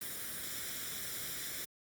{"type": "noise with comb filter", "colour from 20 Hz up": "white", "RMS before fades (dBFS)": -41, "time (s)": [0.01, 1.65], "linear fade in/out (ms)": 5, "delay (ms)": 0.55, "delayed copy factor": 0.65, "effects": ["high-pass 60 Hz 12 dB/octave", "Opus 32 kbps"]}